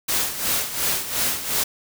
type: noise with tremolo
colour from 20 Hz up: white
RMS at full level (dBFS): -21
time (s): 0.08-1.64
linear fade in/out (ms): 10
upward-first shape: sine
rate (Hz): 2.8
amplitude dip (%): 70
effects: none